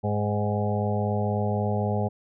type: harmonic tone with a mistuned harmonic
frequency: 103.83 Hz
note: G#2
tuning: in tune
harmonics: 1 / 2 / 4 / 5 / 6 / 7 / 8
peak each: -26 / -29 / -32 / -33 / -34 / -34 / -35 dBFS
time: 0.03-2.09 s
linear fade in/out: 20 ms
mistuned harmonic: 7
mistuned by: +39 cents
effects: none